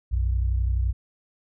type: tone pair together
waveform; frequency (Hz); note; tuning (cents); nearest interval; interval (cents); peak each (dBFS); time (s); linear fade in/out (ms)
sine; 60.71 / 92.5; B1 / F#2; -29 / 0; perfect fifth; 729; -21 / -28; 0.11-0.93; 20
effects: none